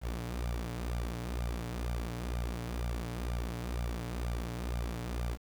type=tone with flanger; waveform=sawtooth; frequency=59.1 Hz; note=A#1; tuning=24 cents sharp; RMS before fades=-36 dBFS; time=0.01-5.38 s; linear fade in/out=50 ms; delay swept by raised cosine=1.3 to 7.1 ms; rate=2.1 Hz; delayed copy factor=+0.8; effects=9-bit